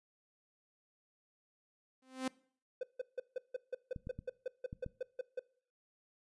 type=tone with exponential growth; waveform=sawtooth; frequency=260 Hz; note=C4; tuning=11 cents flat; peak=-28 dBFS; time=2.02-2.28 s; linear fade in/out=5 ms; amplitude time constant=56 ms
type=tone bursts; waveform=triangle; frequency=506 Hz; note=B4; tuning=42 cents sharp; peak=-33 dBFS; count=15; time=2.81-5.395 s; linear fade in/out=5 ms; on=23 ms; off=160 ms
type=clicks; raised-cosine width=5 ms; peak=-31 dBFS; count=5; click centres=3.962 / 4.071 / 4.19 / 4.729 / 4.863 s
effects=noise-tail reverb RT60 0.5 s tail -22 dB re dry + resampled to 24000 Hz